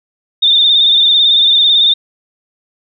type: tone with vibrato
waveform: sine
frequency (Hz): 3616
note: A7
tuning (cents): +47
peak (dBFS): -6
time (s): 0.42-1.94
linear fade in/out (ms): 10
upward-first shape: sine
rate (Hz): 18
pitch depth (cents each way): 52
effects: none